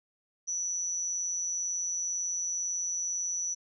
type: tone with amplitude modulation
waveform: sine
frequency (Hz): 5920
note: F#8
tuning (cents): 0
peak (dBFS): -27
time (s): 0.47-3.55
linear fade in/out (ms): 20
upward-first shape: sine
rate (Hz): 178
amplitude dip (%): 60
effects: none